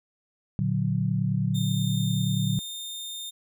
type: chord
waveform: sine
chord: Bb augmented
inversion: none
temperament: equal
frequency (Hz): 116.54 / 146.83 / 185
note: Bb2 / D3 / F#3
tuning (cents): 0 / 0 / 0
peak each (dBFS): -27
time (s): 0.59-2.59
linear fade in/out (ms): 0
type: tone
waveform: sawtooth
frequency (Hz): 3635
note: A#7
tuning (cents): -44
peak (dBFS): -31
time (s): 1.54-3.31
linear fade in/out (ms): 20
effects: none